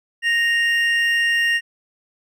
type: tone pair together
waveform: triangle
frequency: 1861 / 2794 Hz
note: A#6 / F7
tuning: -3 / 0 cents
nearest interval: perfect fifth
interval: 703 cents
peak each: -15 / -21 dBFS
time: 0.22-1.61 s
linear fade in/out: 50 ms
effects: none